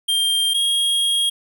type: tone pair in turn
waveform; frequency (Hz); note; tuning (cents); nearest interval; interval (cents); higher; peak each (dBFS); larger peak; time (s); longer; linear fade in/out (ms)
square; 3188 / 3266; G7 / G#7; +28 / -30; unison; 42; second; -17; neither; 0.08-0.54 / 0.54-1.3; second; 10
effects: none